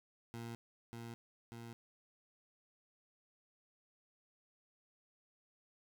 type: tone with echo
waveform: 20% pulse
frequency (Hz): 116.6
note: A#2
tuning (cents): +1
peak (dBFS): -39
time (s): 0.34-0.55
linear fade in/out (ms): 0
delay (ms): 590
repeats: 2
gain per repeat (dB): -2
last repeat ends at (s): 1.73
effects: none